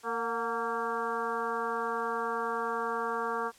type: harmonic tone with a mistuned harmonic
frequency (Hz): 230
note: A#3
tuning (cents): -23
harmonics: 1 / 2 / 3 / 4 / 5 / 6 / 7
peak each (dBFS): -43 / -35 / -40 / -36 / -35 / -38 / -41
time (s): 0.03-3.52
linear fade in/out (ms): 50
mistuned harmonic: 3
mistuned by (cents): +72
effects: white hiss -58 dBFS RMS until 3.58 s + low-pass 10000 Hz 12 dB/octave